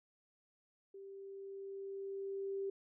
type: tone with level ramp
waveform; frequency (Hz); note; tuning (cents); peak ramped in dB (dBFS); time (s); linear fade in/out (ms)
sine; 392; G4; 0; -49 to -36; 0.94-2.7; 5
effects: none